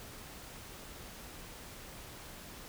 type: silence
effects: pink hiss -49 dBFS RMS until 2.68 s